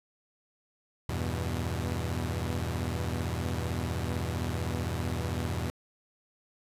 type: chord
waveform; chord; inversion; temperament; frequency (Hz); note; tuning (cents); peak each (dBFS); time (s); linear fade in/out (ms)
sawtooth; E minor; none; equal with one note detuned; 82.41 / 98 / 122.05; E2 / G2 / B2; 0 / 0 / -20; -29 / -32 / -31; 1.09-5.7; 0
effects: resampled to 32000 Hz + 9-bit